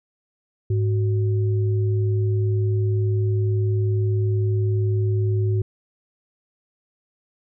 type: tone pair together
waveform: sine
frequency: 104.73 / 372.4 Hz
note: G#2 / F#4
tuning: +15 / +11 cents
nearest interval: octave + minor seventh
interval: 2196 cents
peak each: -18 / -28 dBFS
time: 0.7-5.62 s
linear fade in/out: 5 ms
effects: none